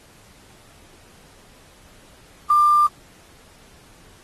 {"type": "tone with quantisation", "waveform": "sine", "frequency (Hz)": 1193, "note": "D6", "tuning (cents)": 27, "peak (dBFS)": -12, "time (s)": [2.5, 2.87], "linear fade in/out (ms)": 5, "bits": 6, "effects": ["pink hiss -51 dBFS RMS until 4.23 s", "AAC 32 kbps"]}